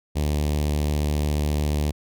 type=tone with notch filter; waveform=sawtooth; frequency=74.3 Hz; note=D2; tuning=21 cents sharp; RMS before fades=-23 dBFS; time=0.15-1.92 s; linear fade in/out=20 ms; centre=1400 Hz; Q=0.85; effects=none